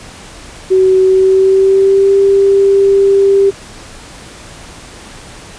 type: tone with pitch glide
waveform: sine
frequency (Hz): 376.5 to 394.1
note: F#4 to G4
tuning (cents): +30 to +9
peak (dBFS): -5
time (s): 0.7-3.51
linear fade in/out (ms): 20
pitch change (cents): +79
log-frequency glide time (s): 1.02-2.16
effects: pink hiss -33 dBFS RMS until 5.58 s + resampled to 22050 Hz